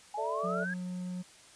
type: exponential sweep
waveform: sine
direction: up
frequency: 815 to 1677 Hz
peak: -34 dBFS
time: 0.14-0.74 s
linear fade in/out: 5 ms
type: chord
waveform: sine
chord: A suspended fourth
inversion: none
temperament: equal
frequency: 440 / 587.3 / 659.3 Hz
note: A4 / D5 / E5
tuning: 0 / 0 / 0 cents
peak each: -37 dBFS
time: 0.17-0.65 s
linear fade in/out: 20 ms
type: tone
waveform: triangle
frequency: 181 Hz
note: F#3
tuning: 38 cents flat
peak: -33 dBFS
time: 0.43-1.23 s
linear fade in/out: 20 ms
effects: white hiss -56 dBFS RMS until 1.55 s + resampled to 22050 Hz